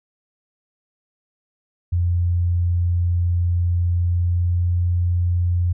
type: tone with pitch glide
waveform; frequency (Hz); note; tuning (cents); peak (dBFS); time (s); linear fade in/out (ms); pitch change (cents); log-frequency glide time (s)
sine; 87.31 to 87.97; F2 to F2; 0 to +13; -16; 1.92-5.73; 10; +13; 3.97-4.76
effects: none